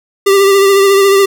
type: tone with vibrato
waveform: square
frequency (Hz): 394.1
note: G4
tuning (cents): +9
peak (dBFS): -6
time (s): 0.26-1.26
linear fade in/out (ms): 10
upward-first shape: triangle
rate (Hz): 14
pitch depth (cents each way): 36
effects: none